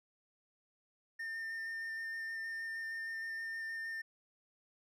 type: tone with vibrato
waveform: triangle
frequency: 1809 Hz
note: A6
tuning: 48 cents sharp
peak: -37 dBFS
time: 1.19-4.02 s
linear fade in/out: 10 ms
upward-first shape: square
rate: 6.4 Hz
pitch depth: 9 cents each way
effects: none